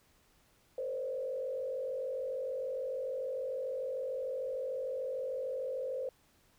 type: tone with frequency modulation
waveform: sine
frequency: 523.3 Hz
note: C5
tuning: in tune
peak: -34 dBFS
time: 0.78-6.09 s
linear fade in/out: 2 ms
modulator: 46.7 Hz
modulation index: 0.97
effects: pink hiss -68 dBFS RMS until 6.58 s